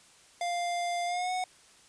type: tone with pitch glide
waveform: square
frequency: 698.5 to 736.6 Hz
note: F5 to F#5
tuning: 0 to -8 cents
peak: -30 dBFS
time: 0.41-1.44 s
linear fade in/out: 2 ms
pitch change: +92 cents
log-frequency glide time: 1.05-1.32 s
effects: white hiss -58 dBFS RMS until 1.88 s + resampled to 22050 Hz